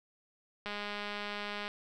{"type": "click train", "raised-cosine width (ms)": 0.3, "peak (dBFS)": -23, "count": 211, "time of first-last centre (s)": [0.66, 1.679], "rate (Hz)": 206, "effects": []}